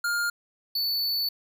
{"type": "tone pair in turn", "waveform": "square", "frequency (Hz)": [1410, 4476], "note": ["F6", "C#8"], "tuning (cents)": [16, 16], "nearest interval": "octave + minor sixth", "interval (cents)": 2000, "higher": "second", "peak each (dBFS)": [-25, -25], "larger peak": "neither", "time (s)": [[0.04, 0.3], [0.75, 1.29]], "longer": "second", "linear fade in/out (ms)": 5, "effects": []}